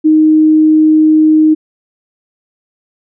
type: tone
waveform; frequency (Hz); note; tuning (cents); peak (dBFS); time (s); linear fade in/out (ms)
sine; 311.1; D#4; 0; -4; 0.04-1.55; 20
effects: none